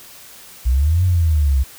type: exponential two-way sweep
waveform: sine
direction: up then down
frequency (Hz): 58.27 to 93.2 to 64.3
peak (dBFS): -12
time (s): 0.65-1.64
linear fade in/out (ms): 20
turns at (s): 1.04
effects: white hiss -41 dBFS RMS until 1.78 s